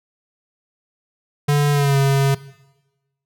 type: tone with pitch glide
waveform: square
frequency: 145.3 to 137.54 Hz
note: D3 to C#3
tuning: -18 to -13 cents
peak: -14 dBFS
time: 1.48-2.35 s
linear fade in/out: 10 ms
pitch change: -95 cents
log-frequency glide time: 1.72-1.97 s
effects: noise-tail reverb RT60 1.0 s tail -18 dB re dry